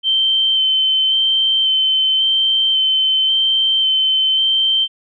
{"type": "tone with vibrato", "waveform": "sine", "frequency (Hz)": 3099, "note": "G7", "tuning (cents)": -21, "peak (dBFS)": -12, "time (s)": [0.03, 4.88], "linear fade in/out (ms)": 50, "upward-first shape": "square", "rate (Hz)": 0.92, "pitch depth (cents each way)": 12, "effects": []}